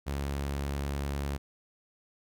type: tone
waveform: sawtooth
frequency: 70.2 Hz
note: C#2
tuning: 22 cents sharp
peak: -27 dBFS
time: 0.06-1.38 s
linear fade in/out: 20 ms
effects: none